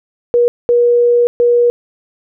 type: tone bursts at uneven times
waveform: sine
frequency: 479.8 Hz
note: A#4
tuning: 50 cents sharp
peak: -7 dBFS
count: 3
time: 0.34-0.48 / 0.69-1.27 / 1.4-1.7 s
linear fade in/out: 0 ms
effects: none